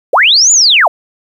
sine linear two-way sweep, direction up then down, 398.6 to 7150 to 534 Hz, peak -4 dBFS, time 0.13-0.88 s, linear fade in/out 5 ms, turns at 0.52 s, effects 7-bit

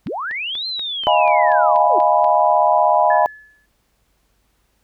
sine linear two-way sweep, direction up then down, 123.47 to 4186 to 316.6 Hz, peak -22 dBFS, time 0.06-1.99 s, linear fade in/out 5 ms, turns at 0.67 s
click train, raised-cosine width 0.3 ms, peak -20 dBFS, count 10, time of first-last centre 0.07-2.244 s, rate 4.14 Hz
sine chord, F half-diminished seventh, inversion third, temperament equal, 622.3 / 698.5 / 830.6 / 987.8 Hz, Eb5 / F5 / Ab5 / Cb6, 0 / 0 / 0 / 0 cents, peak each -17 dBFS, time 1.07-3.26 s, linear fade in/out 0 ms
sine tone with exponential decay, 1718 Hz, A6, 42 cents flat, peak -20 dBFS, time 3.1-3.66 s, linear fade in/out 5 ms, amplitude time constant 120 ms
effects added 50 Hz sine -65 dBFS peak until 4.83 s + pink hiss -65 dBFS RMS until 4.83 s

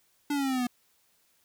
square exponential sweep, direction down, 293.7 to 241.5 Hz, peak -27 dBFS, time 0.3-0.67 s, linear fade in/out 5 ms, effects white hiss -68 dBFS RMS until 1.44 s

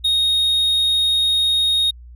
triangle tone, 3729 Hz, A#7, in tune, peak -13 dBFS, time 0.04-1.91 s, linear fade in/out 10 ms, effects added 60 Hz sine -37 dBFS peak until 2.15 s

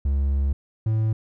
triangle tone pair in turn, 69.3 / 110.06 Hz, C#2 / A2, 0 / +1 cents, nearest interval minor sixth, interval 801 cents, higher second, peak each -17 dBFS, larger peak neither, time 0.05-0.53 / 0.86-1.13 s, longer first, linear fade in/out 5 ms, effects none

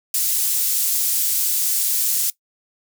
pink high-pass noise, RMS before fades -20 dBFS, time 0.14-2.3 s, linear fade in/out 2 ms, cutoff 8500 Hz, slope 12 dB/octave, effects noise-tail reverb RT60 0.1 s tail -19 dB re dry

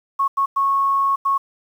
sine tone bursts at uneven times, 1100 Hz, C#6, 14 cents flat, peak -15 dBFS, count 4, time 0.19-0.28 / 0.37-0.46 / 0.56-1.16 / 1.25-1.38 s, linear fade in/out 10 ms, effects 8-bit

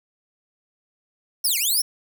5% pulse linear two-way sweep, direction down then up, 5660 to 2042 to 5660 Hz, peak -12 dBFS, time 1.44-1.82 s, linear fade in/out 10 ms, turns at 1.58 s, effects 8-bit

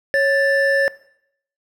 triangle tone pair together, 552.3 / 1760 Hz, C#5 / A6, -6 / 0 cents, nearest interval octave + minor sixth, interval 2006 cents, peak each -15 dBFS, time 0.14-0.88 s, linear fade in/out 0 ms, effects noise-tail reverb RT60 0.7 s tail -19 dB re dry

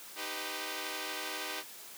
5% pulse chord, Eb augmented, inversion none, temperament equal with one note detuned, 311.1 / 392 / 502.2 Hz, Eb4 / G4 / B4, 0 / 0 / +29 cents, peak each -30 dBFS, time 0.15-1.64 s, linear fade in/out 50 ms, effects white hiss -49 dBFS RMS until 1.97 s + high-pass 200 Hz 12 dB/octave

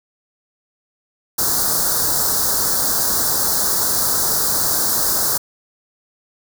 white band-stop noise, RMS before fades -18 dBFS, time 1.38-5.38 s, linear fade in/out 10 ms, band 1600 to 4200 Hz, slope 48 dB/octave, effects none

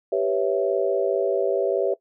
sine chord, C# half-diminished seventh, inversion second, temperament equal, 392 / 493.9 / 554.4 / 659.3 Hz, G4 / B4 / C#5 / E5, 0 / 0 / 0 / 0 cents, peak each -24 / -26 / -24 / -26 dBFS, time 0.12-1.94 s, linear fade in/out 5 ms, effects noise-tail reverb RT60 0.1 s tail -19 dB re dry

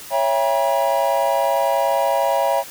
triangle chord, C# diminished seventh, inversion none, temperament just, 554.4 / 665.2 / 798.3 / 957.9 Hz, C#5 / E5 / G5 / Bb5, 0 / +16 / +31 / +47 cents, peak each -19 / -19 / -21 / -20 dBFS, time 0.1-2.64 s, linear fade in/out 50 ms, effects white hiss -37 dBFS RMS until 2.7 s

